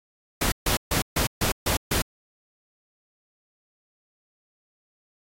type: noise bursts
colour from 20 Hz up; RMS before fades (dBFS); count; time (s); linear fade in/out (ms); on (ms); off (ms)
pink; -23; 7; 0.41-2.02; 5; 110; 140
effects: AAC 48 kbps